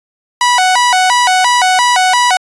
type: tone with vibrato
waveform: sawtooth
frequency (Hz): 852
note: G#5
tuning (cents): +44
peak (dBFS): -4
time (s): 0.41-2.37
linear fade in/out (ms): 2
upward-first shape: square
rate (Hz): 2.9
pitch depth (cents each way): 240
effects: resampled to 22050 Hz